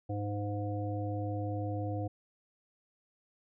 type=harmonic tone; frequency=102.9 Hz; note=G#2; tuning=16 cents flat; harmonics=1 / 3 / 5 / 7; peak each=-34 / -39 / -41 / -42 dBFS; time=0.09-2.08 s; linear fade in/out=10 ms; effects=none